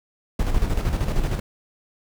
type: noise with tremolo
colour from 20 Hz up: brown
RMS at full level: -20 dBFS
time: 0.39-1.4 s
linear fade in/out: 5 ms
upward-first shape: square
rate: 13 Hz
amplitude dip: 50%
effects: none